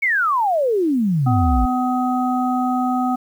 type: exponential sweep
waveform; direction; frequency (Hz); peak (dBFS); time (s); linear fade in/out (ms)
sine; down; 2268 to 51; -15; 0.02-1.66; 10
type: harmonic tone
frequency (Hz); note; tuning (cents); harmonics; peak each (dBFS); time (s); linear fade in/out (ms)
252; B3; +35; 1 / 3 / 5; -19 / -21 / -26; 1.26-3.16; 10
effects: 8-bit